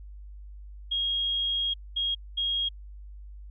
sine tone bursts at uneven times, 3269 Hz, G#7, 28 cents flat, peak -25 dBFS, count 3, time 0.91-1.74 / 1.96-2.15 / 2.37-2.69 s, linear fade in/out 10 ms, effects added 50 Hz sine -41 dBFS peak until 3.5 s

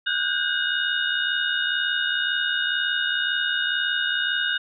sine tone cluster, 1456 / 1518 / 1603 / 2892 / 3666 Hz, F#6 / F#6 / G6 / F#7 / A#7, -28 / +44 / +38 / -40 / -30 cents, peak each -28 dBFS, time 0.06-4.58 s, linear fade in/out 10 ms, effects none

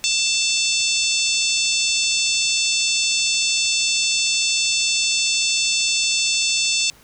harmonic tone, 887 Hz, A5, 14 cents sharp, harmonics 3 / 4 / 5 / 6 / 7 / 8 / 9, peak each -23 / -24 / -25 / -26 / -26 / -27 / -28 dBFS, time 0.04-6.9 s, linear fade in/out 0 ms, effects pink hiss -50 dBFS RMS until 7.03 s

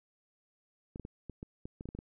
clicks, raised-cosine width 3 ms, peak -29 dBFS, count 11, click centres 0.959 / 0.997 / 1.051 / 1.297 / 1.429 / 1.655 / 1.809 / 1.856 / 1.889 / 1.95 / 1.989 s, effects none

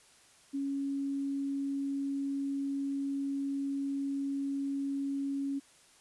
sine tone, 277.2 Hz, C#4, in tune, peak -31 dBFS, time 0.53-5.6 s, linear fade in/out 20 ms, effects white hiss -61 dBFS RMS until 6 s + resampled to 24000 Hz

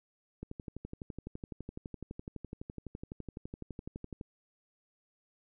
click train, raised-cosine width 3 ms, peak -28 dBFS, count 46, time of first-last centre 0.43-4.212 s, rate 11.9 Hz, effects none

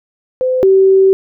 sine tone pair in turn, 512 / 384.2 Hz, C5 / G4, -38 / -35 cents, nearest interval perfect fourth, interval 497 cents, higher first, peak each -11 / -5 dBFS, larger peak second, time 0.41-0.63 / 0.63-1.13 s, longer second, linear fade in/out 0 ms, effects none

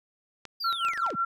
clicks, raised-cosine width 0.2 ms, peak -23 dBFS, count 8, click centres 0.453 / 0.727 / 0.85 / 0.885 / 0.935 / 0.976 / 1.064 / 1.104 s
triangle linear sweep, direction down, 4900 to 92.5 Hz, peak -30 dBFS, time 0.6-1.16 s, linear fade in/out 10 ms
sine tone with tremolo, 1362 Hz, F6, 44 cents flat, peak -23 dBFS, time 0.64-1.25 s, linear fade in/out 5 ms, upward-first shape sine, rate 5.6 Hz, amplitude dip 85%
effects none

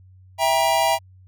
square chord, E diminished, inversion none, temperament just, 659.3 / 791.1 / 949.3 Hz, E5 / G5 / Bb5, 0 / +16 / +31 cents, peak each -22 dBFS, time 0.38-0.99 s, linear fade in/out 50 ms, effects added 93 Hz sine -46 dBFS peak until 1.27 s

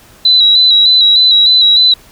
sine tone with vibrato, 3942 Hz, B7, 4 cents flat, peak -4 dBFS, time 0.25-1.94 s, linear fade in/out 5 ms, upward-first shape square, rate 3.3 Hz, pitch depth 30 cents each way, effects pink hiss -42 dBFS RMS until 2.11 s

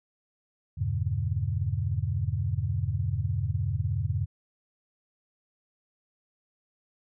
sine chord, E diminished seventh, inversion none, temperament just, 82.41 / 98.89 / 118.67 / 142.4 Hz, E2 / G2 / Bb2 / Db3, 0 / +16 / +31 / +47 cents, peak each -32 / -29 / -32 / -33 dBFS, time 0.77-4.26 s, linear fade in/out 20 ms, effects none

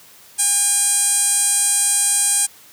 sawtooth tone with band-pass filter, 808 Hz, G#5, 48 cents flat, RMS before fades -17 dBFS, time 0.38-2.47 s, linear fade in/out 20 ms, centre 8700 Hz, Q 6.4, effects white hiss -46 dBFS RMS until 2.72 s + high-pass 60 Hz 12 dB/octave

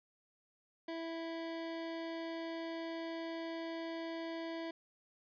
25% pulse tone, 329.6 Hz, E4, in tune, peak -36 dBFS, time 0.88-4.71 s, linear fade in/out 5 ms, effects resampled to 11025 Hz + 13-bit

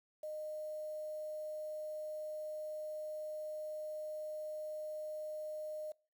sine tone with quantisation, 614 Hz, D#5, 23 cents flat, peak -40 dBFS, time 0.23-5.92 s, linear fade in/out 5 ms, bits 10, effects noise-tail reverb RT60 0.4 s tail -24 dB re dry

